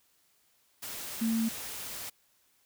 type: tone in noise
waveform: sine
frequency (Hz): 225.8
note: A3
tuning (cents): +45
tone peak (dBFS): -26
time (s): 1.21-1.49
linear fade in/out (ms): 10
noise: white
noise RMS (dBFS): -40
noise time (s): 0.82-2.1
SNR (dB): +11
effects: white hiss -69 dBFS RMS until 2.65 s